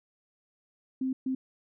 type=tone bursts at uneven times; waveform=sine; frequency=261.3 Hz; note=C4; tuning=2 cents flat; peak=-27 dBFS; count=2; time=1.01-1.13 / 1.26-1.35 s; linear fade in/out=5 ms; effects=none